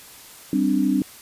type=chord; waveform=sine; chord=G suspended fourth; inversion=none; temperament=just; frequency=196 / 261.3 / 294 Hz; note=G3 / C4 / D4; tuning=0 / -2 / +2 cents; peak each=-23 / -21 / -21 dBFS; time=0.53-1.02 s; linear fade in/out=2 ms; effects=white hiss -44 dBFS RMS until 1.21 s + resampled to 32000 Hz